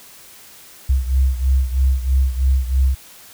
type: beating tone pair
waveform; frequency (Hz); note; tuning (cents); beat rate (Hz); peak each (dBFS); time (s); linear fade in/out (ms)
sine; 64.9 / 68; C2 / C#2; -13 / -33; 3.1; -15 / -19; 0.89-2.95; 10
effects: white hiss -43 dBFS RMS until 3.33 s